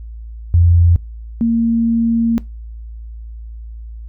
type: tone pair in turn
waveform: sine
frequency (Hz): 85.7 / 230.2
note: F2 / A#3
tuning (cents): -32 / -22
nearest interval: octave + perfect fourth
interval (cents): 1710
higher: second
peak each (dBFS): -7 / -11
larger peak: first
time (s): 0.54-0.96 / 1.41-2.38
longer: second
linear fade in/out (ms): 0
effects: noise-tail reverb RT60 0.2 s tail -20 dB re dry + added 56 Hz sine -28 dBFS peak until 4.08 s